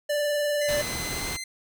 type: tone with vibrato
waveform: square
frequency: 587.3 Hz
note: D5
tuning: in tune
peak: -24 dBFS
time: 0.09-0.82 s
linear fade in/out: 10 ms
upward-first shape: sine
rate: 20 Hz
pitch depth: 22 cents each way
type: tone with pitch glide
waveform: 15% pulse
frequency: 2040 to 2071 Hz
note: C7 to C7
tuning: -44 to -18 cents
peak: -26 dBFS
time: 0.61-1.44 s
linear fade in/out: 5 ms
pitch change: +26 cents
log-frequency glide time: 1.03-1.33 s
type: noise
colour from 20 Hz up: pink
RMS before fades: -33 dBFS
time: 0.68-1.37 s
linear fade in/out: 10 ms
effects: none